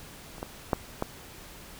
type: clicks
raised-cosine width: 1 ms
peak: -30 / -19 / -9 / -13 dBFS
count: 4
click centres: 0.382 / 0.429 / 0.732 / 1.024 s
effects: pink hiss -47 dBFS RMS until 1.79 s